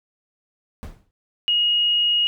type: noise with exponential decay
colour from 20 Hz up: brown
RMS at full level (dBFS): -30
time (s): 0.83-1.11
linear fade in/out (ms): 0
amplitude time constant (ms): 59
type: tone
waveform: sine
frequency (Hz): 2878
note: F#7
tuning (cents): -49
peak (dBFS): -16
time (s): 1.48-2.27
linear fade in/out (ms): 0
effects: none